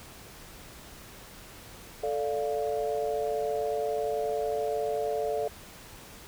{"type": "chord", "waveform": "sine", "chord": "D minor", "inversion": "second", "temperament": "equal", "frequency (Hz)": [440, 587.3, 698.5], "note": ["A4", "D5", "F5"], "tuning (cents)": [0, 0, 0], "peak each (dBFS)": [-30, -32, -33], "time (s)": [2.03, 5.48], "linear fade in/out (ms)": 5, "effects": ["pink hiss -48 dBFS RMS until 6.27 s"]}